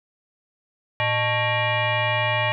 sine tone with frequency modulation, 880 Hz, A5, in tune, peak -19 dBFS, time 1-2.52 s, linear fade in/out 0 ms, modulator 497 Hz, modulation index 3.9, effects none

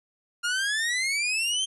sawtooth exponential sweep, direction up, 1396.9 to 3182 Hz, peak -21 dBFS, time 0.43-1.66 s, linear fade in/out 20 ms, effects resampled to 24000 Hz

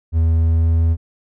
triangle tone with pitch glide, 81.5 to 82.21 Hz, E2 to E2, -19 to -4 cents, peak -10 dBFS, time 0.12-0.97 s, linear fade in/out 50 ms, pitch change +15 cents, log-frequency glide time 0.23-0.78 s, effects none

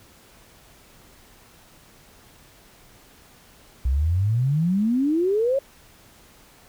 sine exponential sweep, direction up, 61 to 563 Hz, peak -18 dBFS, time 3.85-5.59 s, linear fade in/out 5 ms, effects pink hiss -52 dBFS RMS until 6.68 s

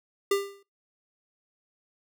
square tone with exponential decay, 398.2 Hz, G4, 27 cents sharp, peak -20 dBFS, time 0.31-0.63 s, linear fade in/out 5 ms, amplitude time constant 68 ms, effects noise-tail reverb RT60 0.2 s tail -21 dB re dry

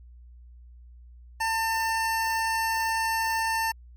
25% pulse tone, 898 Hz, A5, 35 cents sharp, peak -21 dBFS, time 1.4-3.72 s, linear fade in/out 10 ms, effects added 60 Hz sine -46 dBFS peak until 3.96 s + AAC 64 kbps

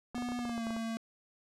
clicks, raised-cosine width 1 ms, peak -29 dBFS, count 12, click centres 0.146 / 0.181 / 0.223 / 0.288 / 0.32 / 0.391 / 0.453 / 0.495 / 0.579 / 0.669 / 0.706 / 0.765 s
square tone with pitch glide, 244.2 to 226.5 Hz, B3 to A#3, -19 to -50 cents, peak -35 dBFS, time 0.15-0.97 s, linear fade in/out 0 ms, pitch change -131 cents, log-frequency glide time 0.38-0.66 s
effects low-pass 9000 Hz 12 dB/octave

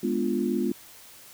sine chord, G# diminished seventh, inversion none, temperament equal, 207.7 / 246.9 / 293.7 / 349.2 Hz, G#3 / B3 / D4 / F4, 0 / 0 / 0 / 0 cents, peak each -29 / -28 / -32 / -28 dBFS, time 0.03-0.72 s, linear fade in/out 5 ms, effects white hiss -49 dBFS RMS until 1.33 s

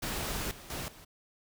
pink noise with level steps, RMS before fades -35 / -49 / -38 / -53 dBFS, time 0.02-1.05 s, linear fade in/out 10 ms, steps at 0.51 / 0.7 / 0.88 s, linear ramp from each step 2 ms, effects none

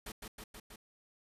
pink noise with echo, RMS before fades -44 dBFS, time 0.06-0.12 s, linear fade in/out 5 ms, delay 160 ms, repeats 4, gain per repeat -2 dB, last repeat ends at 0.76 s, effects resampled to 32000 Hz

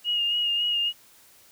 sine tone with vibrato, 2858 Hz, F7, 39 cents sharp, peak -22 dBFS, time 0.04-0.93 s, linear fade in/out 50 ms, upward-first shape sine, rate 3.6 Hz, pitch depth 28 cents each way, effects white hiss -55 dBFS RMS until 1.51 s

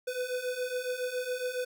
square beating tone pair, 496.2 / 503.4 Hz, B4 / B4, +8 / +33 cents, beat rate 7.2 Hz, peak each -37 / -34 dBFS, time 0.07-1.65 s, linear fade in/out 10 ms, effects none

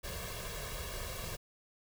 pink noise with comb filter, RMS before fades -41 dBFS, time 0.03-1.37 s, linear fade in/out 20 ms, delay 1.8 ms, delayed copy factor +0.8, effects none

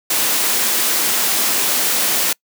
white high-pass noise, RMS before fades -17 dBFS, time 0.1-2.33 s, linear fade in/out 5 ms, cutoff 180 Hz, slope 24 dB/octave, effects noise-tail reverb RT60 0.1 s tail -26 dB re dry

